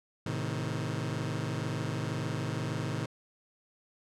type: chord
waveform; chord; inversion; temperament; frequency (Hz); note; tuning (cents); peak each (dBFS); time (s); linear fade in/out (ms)
sawtooth; A diminished; none; just; 110 / 132 / 158.4; A2 / C3 / Eb3; 0 / +16 / +31; -32; 0.26-3.06; 5
effects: low-pass 8000 Hz 12 dB/octave